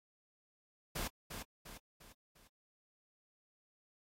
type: noise with echo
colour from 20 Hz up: pink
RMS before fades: -40 dBFS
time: 0.95-1.08 s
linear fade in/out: 10 ms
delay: 350 ms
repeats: 4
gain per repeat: -6 dB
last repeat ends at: 2.48 s
effects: AAC 48 kbps